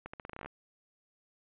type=accelerating click train; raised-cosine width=0.5 ms; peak=-27 dBFS; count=12; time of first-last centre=0.06-0.46 s; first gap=75 ms; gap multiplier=0.84; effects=resampled to 8000 Hz